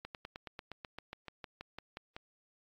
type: slowing click train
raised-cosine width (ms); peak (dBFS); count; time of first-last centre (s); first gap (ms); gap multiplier
0.3; -27; 16; 0.05-2.165; 98; 1.05
effects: AAC 32 kbps